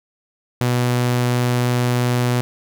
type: tone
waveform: sawtooth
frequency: 122.9 Hz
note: B2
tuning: 8 cents flat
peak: -12 dBFS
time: 0.61-2.41 s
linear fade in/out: 0 ms
effects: none